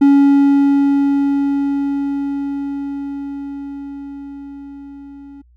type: tone with level ramp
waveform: triangle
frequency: 280.1 Hz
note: C#4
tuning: 18 cents sharp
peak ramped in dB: -4 to -32 dBFS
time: 0.01-5.42 s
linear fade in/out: 10 ms
effects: added 60 Hz sine -47 dBFS peak until 5.56 s